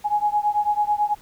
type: beating tone pair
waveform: sine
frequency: 830.6 / 839.7 Hz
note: G#5 / G#5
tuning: 0 / +19 cents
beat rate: 9.1 Hz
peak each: -21 / -22 dBFS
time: 0.04-1.15 s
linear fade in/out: 20 ms
effects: pink hiss -51 dBFS RMS until 1.21 s